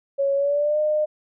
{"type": "tone with pitch glide", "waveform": "sine", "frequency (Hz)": [554.4, 608.1], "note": ["C#5", "D#5"], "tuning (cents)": [0, -40], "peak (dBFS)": -18, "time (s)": [0.18, 1.06], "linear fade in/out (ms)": 20, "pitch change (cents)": 160, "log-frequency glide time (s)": [0.35, 0.79], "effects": []}